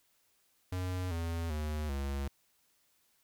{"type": "tone with pitch steps", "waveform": "square", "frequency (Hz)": [91.5, 83.42, 76.06, 69.34], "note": ["F#2", "E2", "D#2", "C#2"], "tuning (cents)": [-19, 21, -39, 1], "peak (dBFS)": -34, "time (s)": [0.72, 2.28], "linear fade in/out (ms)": 5, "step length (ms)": 390, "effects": ["white hiss -72 dBFS RMS until 3.23 s"]}